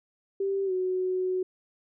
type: tone with pitch glide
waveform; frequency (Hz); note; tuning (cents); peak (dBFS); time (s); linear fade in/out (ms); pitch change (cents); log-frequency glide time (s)
sine; 391.6 to 369.8; G4 to F#4; -2 to -1; -25; 0.4-1.43; 5; -99; 0.65-0.72
effects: none